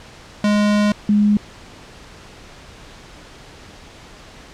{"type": "tone pair in turn", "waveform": ["square", "sine"], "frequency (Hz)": [207.7, 207.7], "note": ["G#3", "G#3"], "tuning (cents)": [0, 0], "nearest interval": "unison", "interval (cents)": 0, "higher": "neither", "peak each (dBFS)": [-14, -11], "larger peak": "second", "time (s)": [[0.44, 0.92], [1.09, 1.37]], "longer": "first", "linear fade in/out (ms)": 2, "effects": ["pink hiss -41 dBFS RMS until 4.53 s", "low-pass 6000 Hz 12 dB/octave"]}